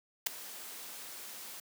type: noise with ADSR envelope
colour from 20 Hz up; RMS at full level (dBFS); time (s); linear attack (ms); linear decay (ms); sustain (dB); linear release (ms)
white; -27; 0.26-1.6; 9; 5; -19; 4
effects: high-pass 200 Hz 12 dB/octave